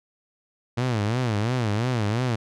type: tone with vibrato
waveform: sawtooth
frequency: 114.6 Hz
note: A#2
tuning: 29 cents flat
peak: -18 dBFS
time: 0.77-2.36 s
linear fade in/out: 10 ms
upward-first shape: sine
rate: 2.9 Hz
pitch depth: 200 cents each way
effects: low-pass 6000 Hz 12 dB/octave